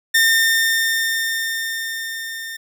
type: tone with level ramp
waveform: sawtooth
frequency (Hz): 1813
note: A#6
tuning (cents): -49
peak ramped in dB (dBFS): -8 to -25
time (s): 0.14-2.57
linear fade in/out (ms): 10
effects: none